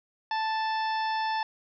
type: harmonic tone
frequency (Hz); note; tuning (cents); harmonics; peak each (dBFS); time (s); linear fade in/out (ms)
880; A5; 0; 1 / 2 / 3 / 4 / 5 / 6; -27 / -35 / -42 / -42 / -45 / -42; 0.31-1.43; 2
effects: none